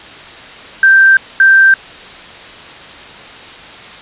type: tone pair in turn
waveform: sine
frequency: 1568 / 1568 Hz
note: G6 / G6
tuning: 0 / 0 cents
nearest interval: unison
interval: 0 cents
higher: neither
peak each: -3 dBFS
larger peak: neither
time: 0.83-1.17 / 1.4-1.74 s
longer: neither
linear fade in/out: 2 ms
effects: white hiss -32 dBFS RMS until 4.01 s + resampled to 8000 Hz